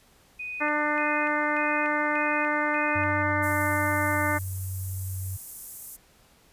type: tone with tremolo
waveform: sine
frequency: 2489 Hz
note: D#7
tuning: in tune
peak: -32 dBFS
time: 0.39-3.23 s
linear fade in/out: 10 ms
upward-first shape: square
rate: 1.7 Hz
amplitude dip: 80%
type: harmonic tone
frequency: 298.4 Hz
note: D4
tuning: 28 cents sharp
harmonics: 1 / 2 / 3 / 4 / 5 / 6 / 7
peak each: -31 / -31 / -31 / -31 / -31 / -31 / -31 dBFS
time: 0.6-4.39 s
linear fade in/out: 20 ms
type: tone with pitch glide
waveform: sine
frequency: 96.4 to 94.42 Hz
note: G2 to F#2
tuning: -28 to +36 cents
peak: -30 dBFS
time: 2.95-5.37 s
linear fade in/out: 10 ms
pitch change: -36 cents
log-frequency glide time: 4.14-4.2 s
type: high-pass noise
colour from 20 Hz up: white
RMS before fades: -39 dBFS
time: 3.42-5.97 s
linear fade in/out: 20 ms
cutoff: 7600 Hz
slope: 24 dB/octave
effects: pink hiss -59 dBFS RMS until 6.52 s + resampled to 32000 Hz